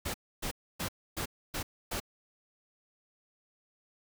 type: noise bursts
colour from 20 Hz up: pink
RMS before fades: -35 dBFS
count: 6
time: 0.05-2.002 s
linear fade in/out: 10 ms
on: 92 ms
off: 280 ms
effects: none